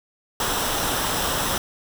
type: noise with comb filter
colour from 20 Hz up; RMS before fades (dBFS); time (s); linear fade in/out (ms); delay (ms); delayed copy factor
pink; -24; 0.4-1.58; 2; 0.44; -0.5
effects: none